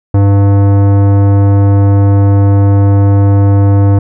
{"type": "tone with tanh clipping", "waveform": "sine", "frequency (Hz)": 99.7, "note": "G2", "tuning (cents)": 30, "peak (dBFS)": -6, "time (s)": [0.14, 3.99], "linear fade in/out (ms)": 5, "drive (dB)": 17, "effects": []}